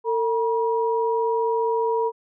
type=tone pair together; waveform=sine; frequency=452.4 / 958.6 Hz; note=A4 / A#5; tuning=+48 / +48 cents; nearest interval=octave + minor second; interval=1300 cents; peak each=-21 / -24 dBFS; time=0.04-2.12 s; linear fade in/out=50 ms; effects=none